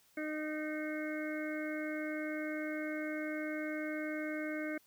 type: harmonic tone with a mistuned harmonic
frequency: 306.6 Hz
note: D#4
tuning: 25 cents flat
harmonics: 1 / 2 / 4 / 5 / 6 / 7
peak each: -38 / -42 / -53 / -45 / -51 / -45 dBFS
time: 0.17-4.78 s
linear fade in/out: 5 ms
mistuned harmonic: 7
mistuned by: +16 cents
effects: white hiss -68 dBFS RMS until 4.86 s

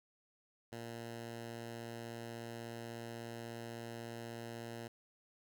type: tone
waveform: 10% pulse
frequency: 116.4 Hz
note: A#2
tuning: 2 cents flat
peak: -36 dBFS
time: 0.72-4.88 s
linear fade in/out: 5 ms
effects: none

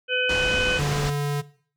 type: harmonic tone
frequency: 503 Hz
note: B4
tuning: 32 cents sharp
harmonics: 1 / 3 / 5 / 6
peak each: -26 / -26 / -26 / -26 dBFS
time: 0.08-0.81 s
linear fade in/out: 50 ms
type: low-pass noise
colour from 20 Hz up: pink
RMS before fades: -29 dBFS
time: 0.29-1.1 s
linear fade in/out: 5 ms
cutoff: 7300 Hz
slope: 24 dB/octave
type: tone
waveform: square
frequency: 144.5 Hz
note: D3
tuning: 28 cents flat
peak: -23 dBFS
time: 0.78-1.42 s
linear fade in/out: 20 ms
effects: noise-tail reverb RT60 0.5 s tail -18 dB re dry

